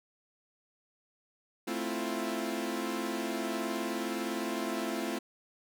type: chord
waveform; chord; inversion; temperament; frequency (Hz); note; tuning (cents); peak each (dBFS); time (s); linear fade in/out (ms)
sawtooth; F major seventh; first; equal; 220 / 261.6 / 329.6 / 349.2; A3 / C4 / E4 / F4; 0 / 0 / 0 / 0; -34; 1.67-5.19; 10
effects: none